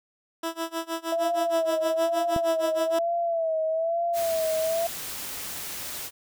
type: tone with tremolo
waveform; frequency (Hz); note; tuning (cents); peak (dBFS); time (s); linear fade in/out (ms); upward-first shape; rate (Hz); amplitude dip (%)
15% pulse; 329.6; E4; 0; -20; 0.43-2.99; 5; sine; 6.4; 95
type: tone with vibrato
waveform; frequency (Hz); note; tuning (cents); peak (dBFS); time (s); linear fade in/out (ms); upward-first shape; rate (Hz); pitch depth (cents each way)
sine; 660; E5; +2; -23; 1.12-4.87; 5; sine; 1.1; 68
type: click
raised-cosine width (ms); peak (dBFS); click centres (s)
3; -17; 2.363
type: noise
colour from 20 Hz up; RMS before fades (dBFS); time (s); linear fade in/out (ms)
white; -35; 4.13-6.11; 50
effects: none